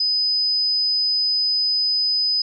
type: tone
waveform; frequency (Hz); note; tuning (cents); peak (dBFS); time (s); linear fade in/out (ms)
sine; 5010; D#8; +11; -17; 0-2.42; 5
effects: none